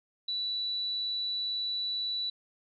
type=tone; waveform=sine; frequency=3951 Hz; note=B7; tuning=in tune; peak=-30 dBFS; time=0.28-2.3 s; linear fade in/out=5 ms; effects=none